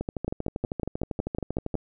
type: two click trains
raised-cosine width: 2 ms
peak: -16 / -14 dBFS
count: 23 / 9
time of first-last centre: 0.01-1.742 / 0.28-1.753 s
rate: 12.7 / 5.43 Hz
effects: none